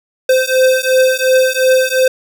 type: beating tone pair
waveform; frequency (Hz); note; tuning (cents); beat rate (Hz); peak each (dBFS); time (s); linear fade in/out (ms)
square; 516 / 518.8; C5 / C5; -24 / -15; 2.8; -13; 0.29-2.08; 5
effects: none